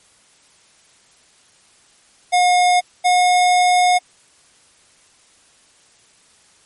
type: tone pair in turn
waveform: square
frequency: 719 / 722 Hz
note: F#5 / F#5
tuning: -50 / -43 cents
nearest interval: unison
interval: 7 cents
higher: second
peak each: -12 dBFS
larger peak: neither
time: 2.32-2.81 / 3.04-3.99 s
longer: second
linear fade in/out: 20 ms
effects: white hiss -53 dBFS RMS until 6.65 s + MP3 48 kbps